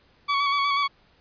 sawtooth tone with vibrato, 1129 Hz, C#6, 31 cents sharp, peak -17 dBFS, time 0.28-0.88 s, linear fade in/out 20 ms, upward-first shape square, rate 8.2 Hz, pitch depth 22 cents each way, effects pink hiss -60 dBFS RMS until 1.2 s + resampled to 11025 Hz

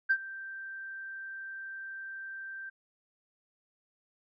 sine tone with ADSR envelope, 1568 Hz, G6, in tune, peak -20 dBFS, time 0.09-2.7 s, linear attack 18 ms, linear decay 62 ms, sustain -19 dB, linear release 12 ms, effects tanh soft clip ceiling -16 dBFS

